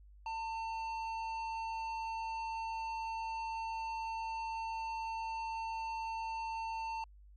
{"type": "tone with tanh clipping", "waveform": "sine", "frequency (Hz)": 899, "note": "A5", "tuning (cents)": 37, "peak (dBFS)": -39, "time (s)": [0.26, 7.04], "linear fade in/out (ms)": 2, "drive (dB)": 14, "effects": ["added 50 Hz sine -55 dBFS peak until 7.36 s", "low-pass 5000 Hz 12 dB/octave"]}